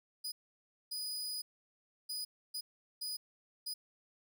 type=tone bursts at uneven times; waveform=sawtooth; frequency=4961 Hz; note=D#8; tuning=6 cents flat; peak=-35 dBFS; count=6; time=0.24-0.32 / 0.91-1.42 / 2.09-2.25 / 2.54-2.61 / 3.01-3.17 / 3.66-3.74 s; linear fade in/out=10 ms; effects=none